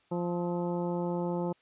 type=harmonic tone with a mistuned harmonic; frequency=174.61 Hz; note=F3; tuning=in tune; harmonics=1 / 2 / 3 / 4 / 5 / 6 / 7; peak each=-32 / -34 / -36 / -46 / -39 / -49 / -52 dBFS; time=0.11-1.53 s; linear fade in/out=10 ms; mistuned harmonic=7; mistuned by=+73 cents; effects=white hiss -67 dBFS RMS until 1.61 s + resampled to 8000 Hz